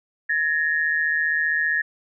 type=tone pair together; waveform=sine; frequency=1691.8 / 1847 Hz; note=G#6 / A#6; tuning=+32 / -16 cents; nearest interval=major second; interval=152 cents; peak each=-22 dBFS; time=0.29-1.82 s; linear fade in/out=10 ms; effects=none